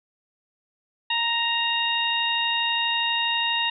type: harmonic tone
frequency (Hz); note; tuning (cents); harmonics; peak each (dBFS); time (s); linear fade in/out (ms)
932.3; A#5; 0; 1 / 2 / 3 / 4; -28 / -29 / -25 / -27; 1.1-3.7; 5
effects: none